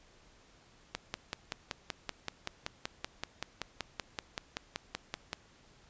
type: click train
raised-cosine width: 0.2 ms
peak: -17 dBFS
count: 24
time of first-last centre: 0.95-5.331 s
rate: 5.25 Hz
effects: pink hiss -62 dBFS RMS until 5.89 s + resampled to 16000 Hz